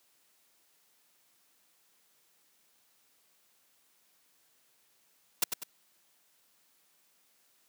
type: noise with echo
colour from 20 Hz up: white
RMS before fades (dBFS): -25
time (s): 5.42-5.44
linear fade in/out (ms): 5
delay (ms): 98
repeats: 2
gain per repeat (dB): -7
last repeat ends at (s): 5.636
effects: white hiss -69 dBFS RMS until 7.68 s + high-pass 150 Hz 12 dB/octave